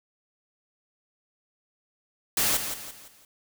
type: noise with echo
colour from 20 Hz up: white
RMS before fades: -24 dBFS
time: 2.37-2.57 s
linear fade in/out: 2 ms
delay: 170 ms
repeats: 4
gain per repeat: -8 dB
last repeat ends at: 3.25 s
effects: none